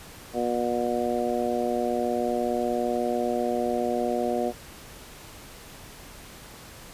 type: harmonic tone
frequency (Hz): 120.5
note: B2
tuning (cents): -42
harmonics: 2 / 3 / 4 / 5 / 6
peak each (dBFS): -30 / -30 / -30 / -30 / -30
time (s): 0.33-4.53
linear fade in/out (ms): 50
effects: pink hiss -45 dBFS RMS until 6.93 s + resampled to 32000 Hz